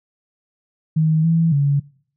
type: tone with pitch steps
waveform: sine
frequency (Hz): 157.7 / 164.8 / 141.9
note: D#3 / E3 / C#3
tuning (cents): +24 / 0 / +41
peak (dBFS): -13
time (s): 0.96-1.8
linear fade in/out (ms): 10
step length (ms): 280
effects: noise-tail reverb RT60 0.6 s tail -24 dB re dry